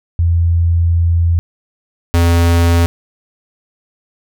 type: tone pair in turn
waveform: sine / square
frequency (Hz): 84.7 / 85.12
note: E2 / F2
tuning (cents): +48 / -44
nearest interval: unison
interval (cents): 8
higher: second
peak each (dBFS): -9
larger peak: neither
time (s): 0.19-1.39 / 2.14-2.86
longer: first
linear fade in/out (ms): 0
effects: none